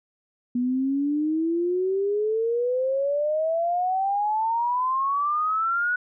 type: exponential sweep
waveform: sine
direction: up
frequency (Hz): 242.1 to 1480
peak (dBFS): -21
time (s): 0.55-5.96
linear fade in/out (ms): 5
effects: none